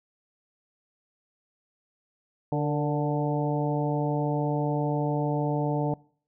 harmonic tone with a mistuned harmonic, 147 Hz, D3, 2 cents sharp, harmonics 1 / 2 / 3 / 4 / 5 / 6, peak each -27 / -30 / -32 / -33 / -34 / -35 dBFS, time 2.52-5.94 s, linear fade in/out 2 ms, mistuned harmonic 3, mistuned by +47 cents, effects noise-tail reverb RT60 0.5 s tail -24 dB re dry

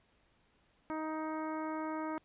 harmonic tone, 313.2 Hz, D#4, 11 cents sharp, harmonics 1 / 2 / 3 / 4 / 5 / 6 / 7, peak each -38 / -43 / -42 / -45 / -51 / -56 / -54 dBFS, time 0.9-2.18 s, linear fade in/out 0 ms, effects pink hiss -71 dBFS RMS until 2.24 s + resampled to 8000 Hz

